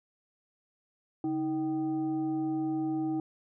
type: tone with frequency modulation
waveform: sine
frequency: 316.9 Hz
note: D#4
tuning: 32 cents sharp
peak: -28 dBFS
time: 1.24-3.2 s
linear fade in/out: 2 ms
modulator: 456 Hz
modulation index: 0.47
effects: none